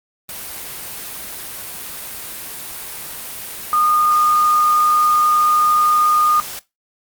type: tone in noise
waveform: sine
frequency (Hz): 1223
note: D#6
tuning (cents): -30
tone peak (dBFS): -12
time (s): 3.73-6.4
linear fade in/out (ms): 0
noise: white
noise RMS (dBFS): -30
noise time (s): 0.29-6.59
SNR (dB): +15
effects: noise-tail reverb RT60 0.2 s tail -18 dB re dry + Opus 32 kbps